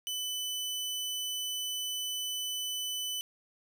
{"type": "tone", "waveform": "sawtooth", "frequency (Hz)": 3000, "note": "F#7", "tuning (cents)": 23, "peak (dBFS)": -30, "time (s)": [0.07, 3.21], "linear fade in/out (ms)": 0, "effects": []}